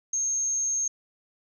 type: tone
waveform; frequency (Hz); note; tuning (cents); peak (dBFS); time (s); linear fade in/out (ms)
sine; 6430; G8; +43; -24; 0.13-0.88; 5
effects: none